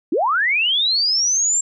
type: linear sweep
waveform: sine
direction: up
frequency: 261.6 to 7500 Hz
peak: -15 dBFS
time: 0.12-1.61 s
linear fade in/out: 5 ms
effects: none